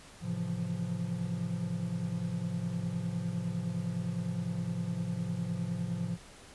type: chord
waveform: triangle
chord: F major seventh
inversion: first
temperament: equal with one note detuned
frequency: 110 / 133.95 / 164.81 / 174.61 Hz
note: A2 / C3 / E3 / F3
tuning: 0 / +41 / 0 / 0 cents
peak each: -37 / -38 / -38 / -32 dBFS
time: 0.21-6.18 s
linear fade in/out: 50 ms
effects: pink hiss -53 dBFS RMS until 6.54 s + resampled to 24000 Hz